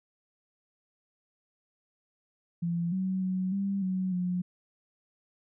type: tone with pitch steps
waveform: sine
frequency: 170.7 / 188 / 186 / 197.2 / 186.5 / 179.8 Hz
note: F3 / F#3 / F#3 / G3 / F#3 / F#3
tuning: -39 / +28 / +9 / +11 / +14 / -49 cents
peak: -27 dBFS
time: 2.62-4.42 s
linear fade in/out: 10 ms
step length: 300 ms
effects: none